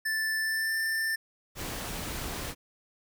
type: tone with pitch glide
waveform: square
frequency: 1760 to 1783.5 Hz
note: A6 to A6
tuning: 0 to +23 cents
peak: -28 dBFS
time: 0.05-1.16 s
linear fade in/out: 10 ms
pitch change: +23 cents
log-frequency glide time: 0.39-0.78 s
type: noise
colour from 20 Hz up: pink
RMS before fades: -36 dBFS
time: 1.55-2.55 s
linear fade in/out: 50 ms
effects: none